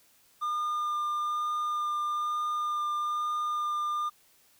triangle tone with vibrato, 1206 Hz, D6, 46 cents sharp, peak -26 dBFS, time 0.41-4.1 s, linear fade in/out 20 ms, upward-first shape sine, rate 1.1 Hz, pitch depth 9 cents each way, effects white hiss -63 dBFS RMS until 4.59 s

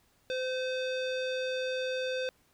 square tone with low-pass filter, 514 Hz, C5, 31 cents flat, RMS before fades -33 dBFS, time 0.3-2.29 s, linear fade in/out 0 ms, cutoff 3900 Hz, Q 2.1, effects pink hiss -68 dBFS RMS until 2.53 s

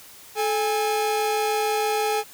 45% pulse tone pair together, 432.8 / 819.3 Hz, A4 / G#5, -29 / -24 cents, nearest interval major seventh, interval 1105 cents, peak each -24 dBFS, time 0.35-2.24 s, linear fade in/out 50 ms, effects white hiss -46 dBFS RMS until 2.33 s

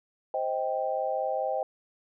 sine chord, C minor, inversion none, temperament just, 523.3 / 627.9 / 784.9 Hz, C5 / Eb5 / G5, 0 / +16 / +2 cents, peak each -31 dBFS, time 0.34-1.63 s, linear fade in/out 2 ms, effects none

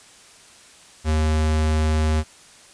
square tone, 77.78 Hz, D#2, in tune, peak -18 dBFS, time 1.04-2.24 s, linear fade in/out 50 ms, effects white hiss -48 dBFS RMS until 2.73 s + resampled to 22050 Hz

